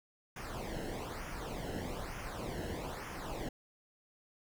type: noise with flanger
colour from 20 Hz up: brown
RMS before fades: -41 dBFS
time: 0.36-3.49 s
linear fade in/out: 5 ms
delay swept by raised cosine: 0.24 to 0.86 ms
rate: 1.1 Hz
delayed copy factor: -0.75
effects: none